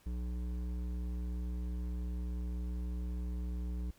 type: tone with hard clipping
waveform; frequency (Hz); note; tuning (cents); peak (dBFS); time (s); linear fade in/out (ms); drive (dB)
sine; 60.4; B1; -38; -37; 0.06-3.91; 5; 11
effects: pink hiss -66 dBFS RMS until 3.98 s